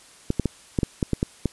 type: clicks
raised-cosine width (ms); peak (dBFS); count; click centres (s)
3; -8; 9; 0.304 / 0.397 / 0.457 / 0.788 / 0.832 / 1.028 / 1.133 / 1.229 / 1.457
effects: white hiss -50 dBFS RMS until 1.52 s + resampled to 24000 Hz